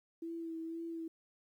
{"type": "tone with vibrato", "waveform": "sine", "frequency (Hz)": 329.4, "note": "E4", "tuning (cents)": -1, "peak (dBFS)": -39, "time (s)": [0.22, 1.08], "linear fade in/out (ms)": 5, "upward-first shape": "sine", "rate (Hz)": 2, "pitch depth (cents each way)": 23, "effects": ["12-bit"]}